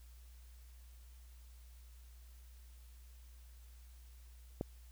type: click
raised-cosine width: 2 ms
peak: -23 dBFS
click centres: 4.611 s
effects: added 60 Hz sine -54 dBFS peak until 4.91 s + white hiss -68 dBFS RMS until 4.91 s